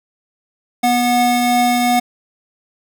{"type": "tone pair together", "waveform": "square", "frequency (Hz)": [244.2, 730], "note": ["B3", "F#5"], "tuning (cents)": [-19, -24], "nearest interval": "octave + perfect fifth", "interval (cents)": 1895, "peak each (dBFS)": [-17, -15], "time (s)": [0.83, 2], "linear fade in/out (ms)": 10, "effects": []}